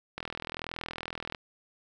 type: click train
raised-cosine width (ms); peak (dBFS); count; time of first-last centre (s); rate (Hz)
0.3; -19; 49; 0.18-1.348; 41.1
effects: none

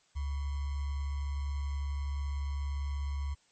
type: tone with sample-and-hold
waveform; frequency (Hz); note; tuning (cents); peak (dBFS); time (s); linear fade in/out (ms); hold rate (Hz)
sine; 70.7; C#2; +35; -31; 0.15-3.35; 20; 1050
effects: white hiss -68 dBFS RMS until 3.51 s + MP3 32 kbps

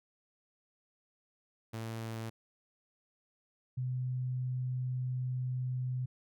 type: tone pair in turn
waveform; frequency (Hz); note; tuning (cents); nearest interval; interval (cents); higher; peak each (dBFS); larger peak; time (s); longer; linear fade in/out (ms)
sawtooth / sine; 112.8 / 126.96; A2 / B2; +44 / +48; major second; 204; second; -34 / -32; second; 1.73-2.3 / 3.77-6.06; second; 10
effects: none

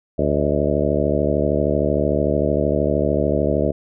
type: harmonic tone with a mistuned harmonic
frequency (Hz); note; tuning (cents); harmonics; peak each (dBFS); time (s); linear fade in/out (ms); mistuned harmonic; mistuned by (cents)
73.2; D2; -5; 1 / 2 / 3 / 4 / 5 / 6 / 7 / 8 / 9; -25 / -25 / -25 / -25 / -25 / -25 / -25 / -25 / -25; 0.18-3.72; 10; 9; -56
effects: none

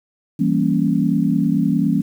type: chord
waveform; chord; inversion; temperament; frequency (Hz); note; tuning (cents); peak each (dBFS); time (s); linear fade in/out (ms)
sine; E diminished seventh; none; equal with one note detuned; 166.15 / 196 / 233.1 / 277.2; E3 / G3 / Bb3 / Db4; +14 / 0 / 0 / 0; -20; 0.39-2.02; 10
effects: 8-bit

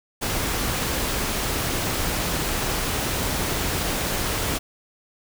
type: noise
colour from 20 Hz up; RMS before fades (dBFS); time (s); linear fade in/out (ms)
pink; -25; 0.21-4.59; 20
effects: none

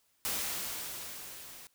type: noise with level ramp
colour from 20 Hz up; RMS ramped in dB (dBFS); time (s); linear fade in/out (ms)
white; -33 to -50; 0.25-1.67; 0
effects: white hiss -72 dBFS RMS until 1.74 s

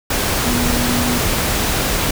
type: tone in noise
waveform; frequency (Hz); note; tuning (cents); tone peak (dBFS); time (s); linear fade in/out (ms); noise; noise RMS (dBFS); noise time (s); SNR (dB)
sine; 243.4; B3; -25; -19; 0.45-1.18; 5; pink; -18; 0.1-2.11; -4
effects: none

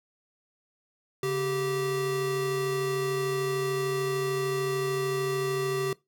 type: tone pair together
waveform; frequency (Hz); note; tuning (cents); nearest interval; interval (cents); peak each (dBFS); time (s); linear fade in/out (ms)
square; 140.6 / 388.4; C#3 / G4; +25 / -16; octave + tritone; 1759; -34 / -28; 1.23-5.93; 2
effects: noise-tail reverb RT60 0.2 s tail -21 dB re dry

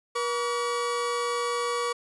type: tone pair together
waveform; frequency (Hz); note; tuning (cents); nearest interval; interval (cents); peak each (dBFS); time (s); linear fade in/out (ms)
40% pulse; 480 / 1141.6; B4 / D6; -49 / -49; octave + minor third; 1500; -28; 0.15-1.93; 10
effects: resampled to 24000 Hz

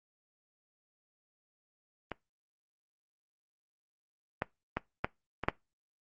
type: clicks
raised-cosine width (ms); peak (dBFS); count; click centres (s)
0.5; -21 / -15 / -15 / -13 / -20 / -10; 6; 2.117 / 4.421 / 4.77 / 5.045 / 5.437 / 5.485
effects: noise-tail reverb RT60 0.2 s tail -23 dB re dry + Opus 24 kbps

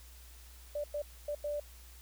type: tone bursts at uneven times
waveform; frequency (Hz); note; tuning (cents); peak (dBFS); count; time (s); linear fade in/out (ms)
sine; 587.3; D5; 0; -33; 4; 0.75-0.84 / 0.94-1.02 / 1.28-1.35 / 1.44-1.6; 5
effects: added 60 Hz sine -52 dBFS peak until 2.01 s + white hiss -58 dBFS RMS until 2.01 s

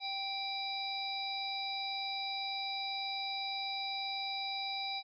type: harmonic tone with a mistuned harmonic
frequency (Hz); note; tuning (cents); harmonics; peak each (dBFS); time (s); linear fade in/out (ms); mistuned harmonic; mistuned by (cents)
784; G5; 0; 1 / 3 / 5 / 6; -40 / -43 / -39 / -44; 0-5.03; 50; 6; +71
effects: none

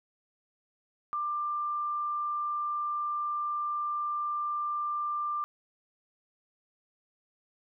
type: tone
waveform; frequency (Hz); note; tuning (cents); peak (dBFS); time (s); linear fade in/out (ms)
sine; 1188; D6; +20; -29; 1.13-5.44; 0
effects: none

